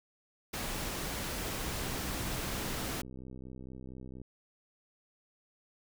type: noise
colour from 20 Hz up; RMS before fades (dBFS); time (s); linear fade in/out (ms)
pink; -37; 0.53-3.02; 10
type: click train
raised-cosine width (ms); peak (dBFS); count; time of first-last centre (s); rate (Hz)
3; -34; 166; 1.65-4.216; 64.3
effects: none